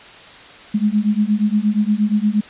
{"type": "beating tone pair", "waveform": "sine", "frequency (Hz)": [205.9, 214.4], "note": ["G#3", "A3"], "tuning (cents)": [-15, -45], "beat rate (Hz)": 8.5, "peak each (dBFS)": -17, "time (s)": [0.74, 2.41], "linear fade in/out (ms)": 10, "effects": ["white hiss -40 dBFS RMS until 2.49 s", "resampled to 8000 Hz"]}